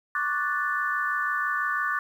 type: chord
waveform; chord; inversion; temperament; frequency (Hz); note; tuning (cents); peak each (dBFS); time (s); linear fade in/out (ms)
sine; D major seventh; third; equal; 1108.7 / 1174.7 / 1480 / 1760; C#6 / D6 / F#6 / A6; 0 / 0 / 0 / 0; -34 / -29 / -29 / -29; 0.15-1.99; 2
effects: 9-bit